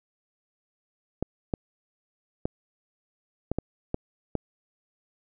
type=clicks; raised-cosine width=2 ms; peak=-13 dBFS; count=7; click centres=1.226 / 1.538 / 2.455 / 3.516 / 3.586 / 3.944 / 4.353 s; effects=none